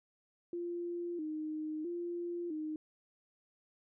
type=tone with vibrato; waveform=sine; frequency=327.4 Hz; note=E4; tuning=12 cents flat; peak=-36 dBFS; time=0.53-2.76 s; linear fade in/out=2 ms; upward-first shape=square; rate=0.76 Hz; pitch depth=99 cents each way; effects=none